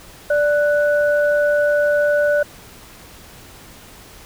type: tone pair together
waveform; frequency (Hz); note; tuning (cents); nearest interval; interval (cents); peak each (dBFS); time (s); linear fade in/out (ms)
sine; 587.3 / 1481.6; D5 / F#6; 0 / +2; octave + major third; 1602; -14 / -21; 0.3-2.43; 5
effects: pink hiss -42 dBFS RMS until 4.25 s